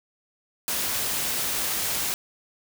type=noise; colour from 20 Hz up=white; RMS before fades=-27 dBFS; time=0.68-2.14 s; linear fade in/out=0 ms; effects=none